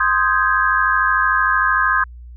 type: chord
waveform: sine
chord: Ab major seventh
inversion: first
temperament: equal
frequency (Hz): 1046.5 / 1244.5 / 1568 / 1661.2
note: C6 / Eb6 / G6 / Ab6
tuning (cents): 0 / 0 / 0 / 0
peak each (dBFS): -19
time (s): 0-2.04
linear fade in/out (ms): 5
effects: added 60 Hz sine -34 dBFS peak until 2.36 s